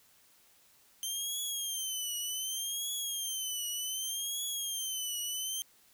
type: tone with vibrato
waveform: 15% pulse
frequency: 3136 Hz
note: G7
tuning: in tune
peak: -27 dBFS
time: 1.03-5.62 s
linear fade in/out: 0 ms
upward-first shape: triangle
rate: 0.66 Hz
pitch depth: 130 cents each way
effects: white hiss -64 dBFS RMS until 5.93 s